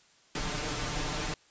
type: noise with comb filter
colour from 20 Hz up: pink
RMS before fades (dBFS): -33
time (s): 0.35-1.34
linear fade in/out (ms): 2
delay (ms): 6.7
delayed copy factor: +0.7
effects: white hiss -62 dBFS RMS until 1.5 s + resampled to 16000 Hz